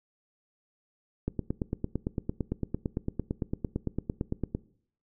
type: click train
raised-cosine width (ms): 3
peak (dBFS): -16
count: 30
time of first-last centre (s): 1.28-4.549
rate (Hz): 8.87
effects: noise-tail reverb RT60 0.6 s tail -21 dB re dry